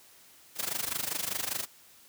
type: noise with amplitude modulation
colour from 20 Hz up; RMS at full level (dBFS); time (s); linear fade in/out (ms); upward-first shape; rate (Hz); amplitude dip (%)
white; -30; 0.55-1.67; 50; sine; 25; 85
effects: white hiss -57 dBFS RMS until 2.08 s + high-pass 60 Hz 12 dB/octave